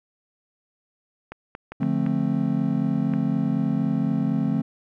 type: clicks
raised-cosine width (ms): 0.5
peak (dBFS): -20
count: 6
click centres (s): 1.32 / 1.551 / 1.72 / 1.831 / 2.064 / 3.137
type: chord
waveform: triangle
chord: D minor seventh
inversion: none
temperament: just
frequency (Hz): 146.83 / 176.2 / 220.2 / 264.3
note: D3 / F3 / A3 / C4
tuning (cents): 0 / +16 / +2 / +18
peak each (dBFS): -25 / -25 / -23 / -24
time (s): 1.8-4.62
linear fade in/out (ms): 10
effects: none